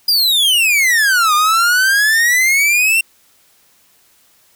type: exponential two-way sweep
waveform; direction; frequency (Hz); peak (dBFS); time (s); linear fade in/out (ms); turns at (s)
45% pulse; down then up; 4946 to 1200 to 2745; -10; 0.08-3.01; 5; 1.34
effects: white hiss -53 dBFS RMS until 4.55 s